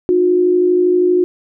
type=tone pair together; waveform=sine; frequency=307.8 / 360.4 Hz; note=D#4 / F#4; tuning=-19 / -45 cents; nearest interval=minor third; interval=274 cents; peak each=-19 / -10 dBFS; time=0.09-1.24 s; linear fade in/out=0 ms; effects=none